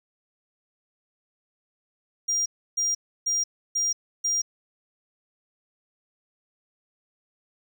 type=tone bursts; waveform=triangle; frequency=5700 Hz; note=F8; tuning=34 cents sharp; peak=-21 dBFS; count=5; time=2.28-4.42 s; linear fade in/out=10 ms; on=180 ms; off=310 ms; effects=none